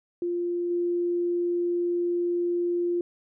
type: tone with level steps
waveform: sine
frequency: 348.8 Hz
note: F4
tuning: 2 cents flat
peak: -25 / -23 dBFS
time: 0.22-3.01 s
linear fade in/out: 2 ms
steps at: 0.7 s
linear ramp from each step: 10 ms
effects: none